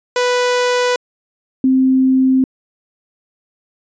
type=tone pair in turn; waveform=sawtooth / sine; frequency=493.9 / 261.6 Hz; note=B4 / C4; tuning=0 / 0 cents; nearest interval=major seventh; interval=1100 cents; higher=first; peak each=-9 dBFS; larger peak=neither; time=0.16-0.96 / 1.64-2.44 s; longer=neither; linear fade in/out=2 ms; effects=resampled to 16000 Hz